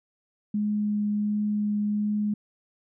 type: tone with vibrato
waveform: sine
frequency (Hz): 208.7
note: G#3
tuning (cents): +9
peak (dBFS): -23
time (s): 0.54-2.34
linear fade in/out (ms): 5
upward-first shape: triangle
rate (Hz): 1.4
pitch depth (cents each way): 8
effects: none